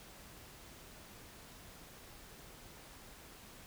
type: silence
effects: pink hiss -55 dBFS RMS until 3.66 s